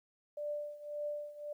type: tone with tremolo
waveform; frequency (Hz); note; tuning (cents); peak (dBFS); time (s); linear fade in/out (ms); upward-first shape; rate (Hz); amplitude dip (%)
sine; 590; D5; +8; -34; 0.37-1.53; 5; triangle; 1.8; 85
effects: 12-bit